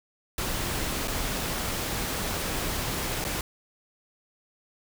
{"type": "noise with dropouts", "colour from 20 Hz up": "pink", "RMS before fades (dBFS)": -30, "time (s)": [0.38, 3.41], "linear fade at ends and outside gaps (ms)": 2, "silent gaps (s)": [[1.075, 1.08], [3.242, 3.249]], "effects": []}